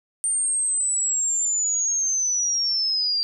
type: linear sweep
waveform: sine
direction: down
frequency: 8870 to 4699 Hz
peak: -20 dBFS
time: 0.24-3.23 s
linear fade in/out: 0 ms
effects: none